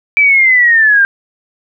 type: linear sweep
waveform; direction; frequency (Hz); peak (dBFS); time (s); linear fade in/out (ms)
sine; down; 2334 to 1574; -5; 0.17-1.05; 0
effects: none